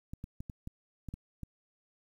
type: clicks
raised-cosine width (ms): 5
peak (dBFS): -28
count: 8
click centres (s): 0.135 / 0.241 / 0.405 / 0.498 / 0.674 / 1.087 / 1.14 / 1.433
effects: 10-bit